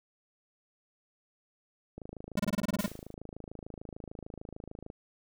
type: click train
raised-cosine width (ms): 2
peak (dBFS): -29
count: 79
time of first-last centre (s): 1.98-4.901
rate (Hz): 26.7
type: tone bursts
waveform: square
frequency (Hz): 203.2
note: G#3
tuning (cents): -38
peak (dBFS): -27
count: 10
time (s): 2.37-2.863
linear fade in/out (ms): 5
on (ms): 25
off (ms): 27
type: noise with exponential decay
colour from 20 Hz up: white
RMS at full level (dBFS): -38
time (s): 2.79-3.14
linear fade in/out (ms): 2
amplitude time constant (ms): 74
effects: none